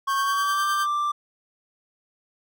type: tone with pitch glide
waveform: triangle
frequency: 1100 to 1179 Hz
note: C#6 to D6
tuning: -14 to +6 cents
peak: -20 dBFS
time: 0.07-1.12 s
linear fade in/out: 10 ms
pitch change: +120 cents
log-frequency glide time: 0.18-0.66 s
type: tone with tremolo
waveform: sawtooth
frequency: 1568 Hz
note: G6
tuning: in tune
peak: -22 dBFS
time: 0.07-0.87 s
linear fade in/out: 50 ms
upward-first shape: sine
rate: 9.7 Hz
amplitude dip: 45%
effects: none